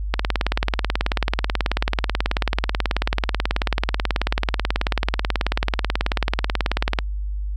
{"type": "click train", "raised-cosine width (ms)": 0.3, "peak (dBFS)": -3, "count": 127, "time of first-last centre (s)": [0.14, 6.988], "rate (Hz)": 18.4, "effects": ["added 50 Hz sine -23 dBFS peak until 7.56 s"]}